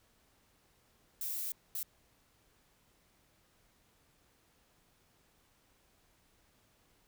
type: noise bursts at uneven times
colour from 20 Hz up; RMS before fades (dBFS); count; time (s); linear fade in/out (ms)
violet; -38; 2; 1.21-1.52 / 1.75-1.83; 2
effects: pink hiss -70 dBFS RMS until 7.07 s